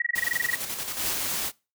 sine tone bursts, 1909 Hz, A#6, 41 cents sharp, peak -21 dBFS, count 13, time 0-0.549 s, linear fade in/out 5 ms, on 21 ms, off 23 ms
white noise with tremolo, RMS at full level -31 dBFS, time 0.15-1.14 s, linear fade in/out 10 ms, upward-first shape square, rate 11 Hz, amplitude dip 45%
white noise, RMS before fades -29 dBFS, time 0.97-1.52 s, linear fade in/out 50 ms
effects noise-tail reverb RT60 0.3 s tail -24 dB re dry

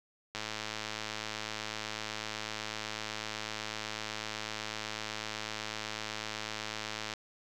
click train, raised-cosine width 0.2 ms, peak -19 dBFS, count 734, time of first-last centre 0.35-7.137 s, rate 108 Hz, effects none

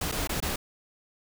pink noise with dropouts, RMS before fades -30 dBFS, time 0.01-0.56 s, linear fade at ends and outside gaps 5 ms, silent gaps 0.116-0.122 / 0.274-0.293 / 0.403-0.424 s, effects none

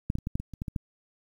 clicks, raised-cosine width 5 ms, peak -14 / -15 / -28 / -18 / -15 / -23 / -28 / -20 / -21 / -17 dBFS, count 10, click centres 0.101 / 0.154 / 0.186 / 0.271 / 0.355 / 0.4 / 0.537 / 0.619 / 0.682 / 0.762 s, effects 9-bit

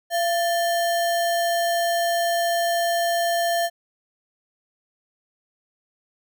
sine tone with sample-and-hold, 683 Hz, F5, 39 cents flat, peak -19 dBFS, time 0.1-3.7 s, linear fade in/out 50 ms, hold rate 2450 Hz, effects none

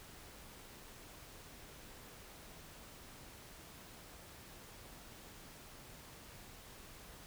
silence, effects pink hiss -55 dBFS RMS until 7.26 s

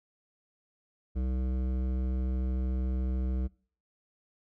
triangle tone with hard clipping, 63.8 Hz, C2, 43 cents flat, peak -30 dBFS, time 1.15-3.48 s, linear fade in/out 20 ms, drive 17 dB, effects noise-tail reverb RT60 0.5 s tail -24 dB re dry

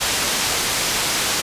white low-pass noise, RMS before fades -21 dBFS, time 0-1.42 s, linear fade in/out 20 ms, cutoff 7200 Hz, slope 12 dB/octave, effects resampled to 32000 Hz

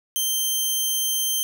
10% pulse tone, 3136 Hz, G7, in tune, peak -13 dBFS, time 0.16-1.43 s, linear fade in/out 0 ms, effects none

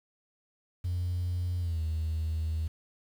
triangle tone with pitch glide, 88.8 to 79.57 Hz, F2 to D#2, +29 to +39 cents, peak -25 dBFS, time 0.84-2.68 s, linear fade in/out 10 ms, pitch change -190 cents, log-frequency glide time 1.59-1.81 s, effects tanh soft clip ceiling -25 dBFS + 9-bit

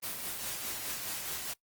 white noise with tremolo, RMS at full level -36 dBFS, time 0.02-1.54 s, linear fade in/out 20 ms, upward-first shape triangle, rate 4.8 Hz, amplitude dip 40%, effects noise-tail reverb RT60 0.1 s tail -19 dB re dry + Opus 24 kbps

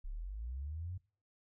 sine linear sweep, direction up, 30.87 to 94 Hz, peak -39 dBFS, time 0.04-0.98 s, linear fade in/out 10 ms, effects noise-tail reverb RT60 0.4 s tail -21 dB re dry

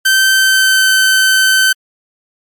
sawtooth tone with pitch glide, 1549 to 1535.6 Hz, G6 to G6, -21 to -36 cents, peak -4 dBFS, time 0.05-1.73 s, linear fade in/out 10 ms, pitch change -15 cents, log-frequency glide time 0.32-0.89 s, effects MP3 96 kbps

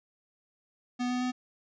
square tone with pitch steps, 246.9 / 249 / 251.2 Hz, B3 / B3 / B3, 0 / +14 / +30 cents, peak -29 dBFS, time 0.99-1.32 s, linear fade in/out 20 ms, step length 110 ms, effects resampled to 16000 Hz

